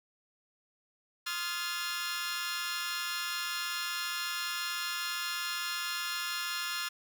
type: chord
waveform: 15% pulse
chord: F dominant seventh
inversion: second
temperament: equal with one note detuned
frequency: 1046.5 / 1244.5 / 1396.9 / 1714.8 Hz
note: C6 / Eb6 / F6 / A6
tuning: 0 / 0 / 0 / -45 cents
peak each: -36 / -35 / -30 / -32 dBFS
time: 1.26-6.89 s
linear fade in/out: 10 ms
effects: none